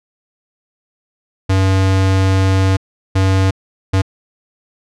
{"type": "tone bursts at uneven times", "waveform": "square", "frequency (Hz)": 95.5, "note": "G2", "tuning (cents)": -45, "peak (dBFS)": -11, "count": 3, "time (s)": [[1.49, 2.77], [3.15, 3.51], [3.93, 4.02]], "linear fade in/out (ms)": 10, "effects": ["low-pass 7000 Hz 12 dB/octave"]}